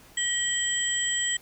sine tone cluster, 1922 / 3145 / 7770 Hz, B6 / G7 / B8, -48 / +5 / -29 cents, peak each -29 / -29 / -28 dBFS, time 0.17-1.37 s, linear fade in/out 5 ms, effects pink hiss -53 dBFS RMS until 1.41 s

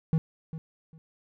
triangle tone with echo, 160.5 Hz, E3, 46 cents flat, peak -18 dBFS, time 0.13-0.18 s, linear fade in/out 0 ms, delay 400 ms, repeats 2, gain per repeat -14 dB, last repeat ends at 0.98 s, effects none

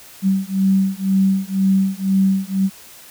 sine beating tone pair, 191.6 / 193.6 Hz, G3 / G3, -39 / -21 cents, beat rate 2 Hz, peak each -17 dBFS, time 0.22-2.7 s, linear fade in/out 50 ms, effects white hiss -42 dBFS RMS until 3.1 s

